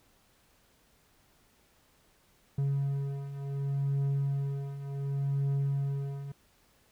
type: beating tone pair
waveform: triangle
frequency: 138.59 / 139.27 Hz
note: C#3 / C#3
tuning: 0 / +8 cents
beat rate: 0.68 Hz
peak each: -33 / -28 dBFS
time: 2.58-6.32 s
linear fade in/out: 5 ms
effects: pink hiss -66 dBFS RMS until 6.91 s